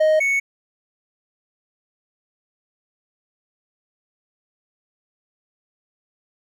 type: tone pair in turn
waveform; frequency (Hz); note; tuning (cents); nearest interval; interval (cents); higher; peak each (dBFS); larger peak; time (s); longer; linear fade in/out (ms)
triangle; 623 / 2216; D#5 / C#7; +2 / -1; octave + minor seventh; 2197; second; -11 / -15; first; 0-0.2 / 0.2-0.4; neither; 10
effects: none